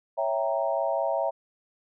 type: chord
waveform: sine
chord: C# diminished seventh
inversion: none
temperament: equal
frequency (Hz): 554.4 / 659.3 / 784 / 932.3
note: C#5 / E5 / G5 / Bb5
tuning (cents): 0 / 0 / 0 / 0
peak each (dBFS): -29 / -27 / -32 / -32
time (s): 0.17-1.31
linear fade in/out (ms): 20
effects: none